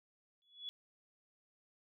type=tone with exponential growth; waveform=sine; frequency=3397 Hz; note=G#7; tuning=38 cents sharp; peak=-38 dBFS; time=0.42-0.69 s; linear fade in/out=0 ms; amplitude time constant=58 ms; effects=none